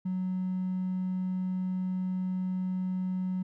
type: tone with hard clipping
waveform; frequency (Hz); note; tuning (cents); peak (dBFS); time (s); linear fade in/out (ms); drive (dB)
triangle; 185; F#3; 0; -29; 0.05-3.43; 10; 4
effects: none